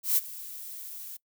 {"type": "noise with ADSR envelope", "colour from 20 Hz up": "violet", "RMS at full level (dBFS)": -22, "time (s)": [0.03, 1.17], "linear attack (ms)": 140, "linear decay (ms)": 28, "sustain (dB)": -19, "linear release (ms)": 7, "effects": ["noise-tail reverb RT60 0.1 s tail -22 dB re dry"]}